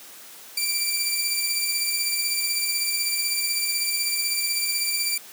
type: tone pair together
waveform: 15% pulse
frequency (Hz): 2349 / 4682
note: D7 / D8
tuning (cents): 0 / -6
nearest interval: octave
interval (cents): 1194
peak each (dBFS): -19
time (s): 0.57-5.18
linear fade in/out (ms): 5
effects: white hiss -44 dBFS RMS until 5.32 s + high-pass 200 Hz 12 dB/octave